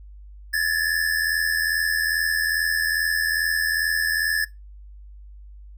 square tone pair together, 1698 / 1780.4 Hz, G#6 / A6, +38 / +20 cents, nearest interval minor second, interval 82 cents, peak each -23 / -25 dBFS, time 0.53-4.45 s, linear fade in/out 10 ms, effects noise-tail reverb RT60 0.2 s tail -22 dB re dry + added 50 Hz sine -40 dBFS peak until 5.77 s

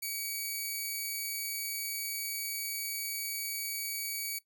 5% pulse tone, 2265 Hz, C#7, 37 cents sharp, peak -25 dBFS, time 0.02-4.39 s, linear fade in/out 10 ms, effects noise-tail reverb RT60 0.1 s tail -17 dB re dry

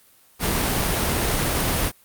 pink noise, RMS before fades -22 dBFS, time 0.39-1.92 s, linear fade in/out 50 ms, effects white hiss -55 dBFS RMS until 2.04 s + Opus 32 kbps

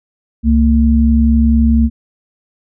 sine tone pair together, 67.9 / 227.9 Hz, C#2 / A#3, -35 / -39 cents, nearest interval octave + major sixth, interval 2096 cents, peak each -10 dBFS, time 0.43-1.9 s, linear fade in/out 50 ms, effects none

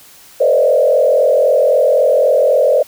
sine tone with frequency modulation, 559 Hz, C#5, 14 cents sharp, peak -8 dBFS, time 0.4-2.83 s, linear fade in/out 10 ms, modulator 43.8 Hz, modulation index 1.7, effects white hiss -42 dBFS RMS until 2.87 s

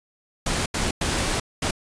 pink noise bursts at uneven times, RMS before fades -24 dBFS, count 4, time 0.46-0.66 / 0.74-0.91 / 1.01-1.4 / 1.62-1.71 s, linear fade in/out 5 ms, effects resampled to 22050 Hz

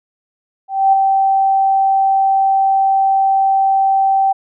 sine tone with ADSR envelope, 777 Hz, G5, 16 cents flat, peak -6 dBFS, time 0.68-4.33 s, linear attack 250 ms, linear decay 6 ms, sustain -4 dB, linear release 13 ms, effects none

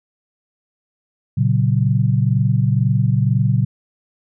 sine chord, F# major, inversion first, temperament equal with one note detuned, 116.54 / 138.59 / 186.5 Hz, A#2 / C#3 / F#3, 0 / 0 / +14 cents, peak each -16 / -17 / -21 dBFS, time 1.37-3.65 s, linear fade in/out 10 ms, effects none

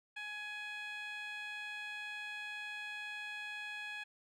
15% pulse tone with band-pass filter, 838 Hz, G#5, 15 cents sharp, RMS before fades -44 dBFS, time 0.16-4.04 s, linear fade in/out 10 ms, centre 2200 Hz, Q 1.6, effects none

